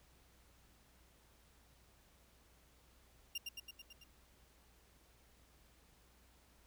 30% pulse tone with echo, 2794 Hz, F7, in tune, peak -36 dBFS, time 3.35-3.38 s, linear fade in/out 5 ms, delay 110 ms, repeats 6, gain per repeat -3 dB, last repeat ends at 4.04 s, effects added 60 Hz sine -69 dBFS peak until 6.66 s + pink hiss -69 dBFS RMS until 6.66 s

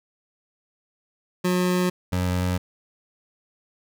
25% pulse tone pair in turn, 180.7 / 90.35 Hz, F#3 / F#2, -41 / -41 cents, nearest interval octave, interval 1200 cents, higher first, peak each -16 / -18 dBFS, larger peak first, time 1.44-1.9 / 2.12-2.58 s, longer neither, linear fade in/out 10 ms, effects none

